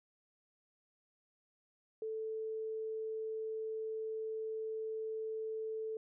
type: tone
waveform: sine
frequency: 440 Hz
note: A4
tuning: in tune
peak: -37 dBFS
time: 2.02-5.97 s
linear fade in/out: 2 ms
effects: none